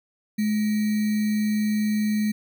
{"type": "tone with sample-and-hold", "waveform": "sine", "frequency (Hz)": 212.4, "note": "G#3", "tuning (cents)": 39, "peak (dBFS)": -20, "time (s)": [0.38, 2.32], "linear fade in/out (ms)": 10, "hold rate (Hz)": 2100, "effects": []}